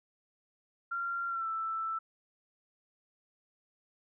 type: tone with pitch glide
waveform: sine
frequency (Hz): 1381 to 1324.7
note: F6 to E6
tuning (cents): -20 to +8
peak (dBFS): -32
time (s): 0.91-1.99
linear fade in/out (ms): 10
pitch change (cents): -72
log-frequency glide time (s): 1.28-1.48
effects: none